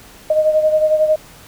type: beating tone pair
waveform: sine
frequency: 618 / 629 Hz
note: D#5 / D#5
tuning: -12 / +19 cents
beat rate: 11 Hz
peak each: -12 / -19 dBFS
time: 0.3-1.16 s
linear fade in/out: 5 ms
effects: pink hiss -42 dBFS RMS until 1.47 s